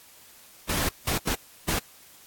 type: noise bursts at uneven times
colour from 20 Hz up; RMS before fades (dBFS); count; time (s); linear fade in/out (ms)
pink; -26; 4; 0.69-0.89 / 1.07-1.18 / 1.27-1.35 / 1.68-1.79; 5
effects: white hiss -52 dBFS RMS until 2.26 s + AAC 64 kbps